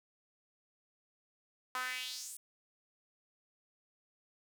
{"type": "tone with high-pass filter sweep", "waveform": "sawtooth", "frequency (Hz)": 253.9, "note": "B3", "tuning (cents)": 48, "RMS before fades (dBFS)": -41, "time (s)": [1.75, 2.37], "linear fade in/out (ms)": 2, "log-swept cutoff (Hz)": [1100, 10000], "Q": 3.1, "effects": []}